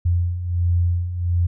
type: beating tone pair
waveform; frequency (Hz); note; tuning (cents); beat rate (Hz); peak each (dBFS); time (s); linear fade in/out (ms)
sine; 86.2 / 87.6; F2 / F2; -22 / +6; 1.4; -24 / -18; 0.05-1.47; 10
effects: none